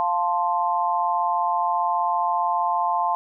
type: chord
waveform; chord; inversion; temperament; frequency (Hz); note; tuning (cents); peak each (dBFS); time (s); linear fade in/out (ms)
sine; F major; none; equal; 698.5 / 880 / 1046.5; F5 / A5 / C6; 0 / 0 / 0; -25 / -23 / -24; 0-3.15; 0
effects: none